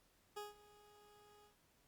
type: tone with ADSR envelope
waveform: 20% pulse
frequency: 415.3 Hz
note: G#4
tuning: in tune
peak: -39 dBFS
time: 0.36-1.56 s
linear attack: 13 ms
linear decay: 160 ms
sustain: -20 dB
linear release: 120 ms
effects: pink hiss -74 dBFS RMS until 1.87 s + Opus 48 kbps